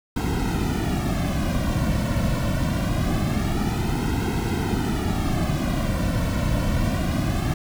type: noise with flanger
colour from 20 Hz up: brown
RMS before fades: -23 dBFS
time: 0.16-7.54 s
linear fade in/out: 5 ms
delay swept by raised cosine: 1.7 to 2.46 ms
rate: 0.24 Hz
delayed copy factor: -0.9
effects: none